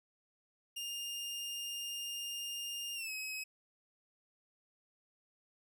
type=tone with pitch glide; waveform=sawtooth; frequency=2814 to 2551 Hz; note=F7 to D#7; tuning=+12 to +43 cents; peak=-36 dBFS; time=0.76-3.44 s; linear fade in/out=10 ms; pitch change=-169 cents; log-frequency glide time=2.95-3.11 s; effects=none